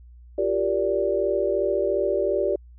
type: chord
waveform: sine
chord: G minor seventh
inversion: third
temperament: equal with one note detuned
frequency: 349.2 / 392 / 466.2 / 581.3 Hz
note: F4 / G4 / Bb4 / D5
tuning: 0 / 0 / 0 / -18 cents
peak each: -29 / -24 / -29 / -24 dBFS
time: 0.38-2.56 s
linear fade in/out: 5 ms
effects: added 60 Hz sine -44 dBFS peak until 2.78 s